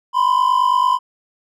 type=tone pair together; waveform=triangle; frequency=987.8 / 1036.8 Hz; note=B5 / C6; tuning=0 / -16 cents; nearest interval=minor second; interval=84 cents; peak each=-13 dBFS; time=0.13-0.99 s; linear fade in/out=50 ms; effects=tanh soft clip ceiling -5 dBFS